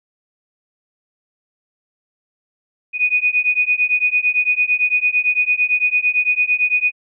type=beating tone pair; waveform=sine; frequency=2475 / 2483.9 Hz; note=D#7 / D#7; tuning=-10 / -4 cents; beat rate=8.9 Hz; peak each=-17 dBFS; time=2.93-6.92 s; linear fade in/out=50 ms; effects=none